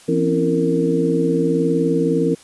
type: tone cluster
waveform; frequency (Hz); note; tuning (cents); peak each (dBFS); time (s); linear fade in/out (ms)
sine; 168 / 252.4 / 272 / 333.7 / 460.3; E3 / B3 / C#4 / E4 / A#4; +33 / +38 / -33 / +21 / -22; -21 / -26 / -21 / -22 / -19; 0.08-2.35; 10
effects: white hiss -46 dBFS RMS until 2.43 s + resampled to 24000 Hz